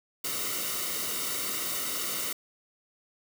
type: noise with comb filter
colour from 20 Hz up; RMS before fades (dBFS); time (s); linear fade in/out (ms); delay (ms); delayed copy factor
white; -32; 0.24-2.33; 5; 1.2; -0.7
effects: none